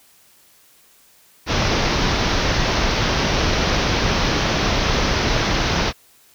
pink low-pass noise, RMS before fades -19 dBFS, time 1.46-5.93 s, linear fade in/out 50 ms, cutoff 6100 Hz, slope 96 dB/octave, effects white hiss -53 dBFS RMS until 6.34 s

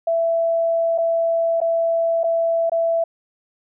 sine tone with dropouts, 665 Hz, E5, 15 cents sharp, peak -16 dBFS, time 0.07-3.04 s, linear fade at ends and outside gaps 5 ms, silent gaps 0.979-0.983 / 1.604-1.614 / 2.234-2.24 / 2.697-2.718 s, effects none

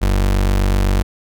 35% pulse tone, 47.91 Hz, G1, 39 cents flat, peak -11 dBFS, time 0.01-1.03 s, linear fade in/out 20 ms, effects none

